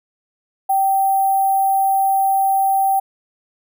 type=tone with sample-and-hold; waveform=sine; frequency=778 Hz; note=G5; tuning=13 cents flat; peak=-13 dBFS; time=0.69-3 s; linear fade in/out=10 ms; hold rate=11025 Hz; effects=none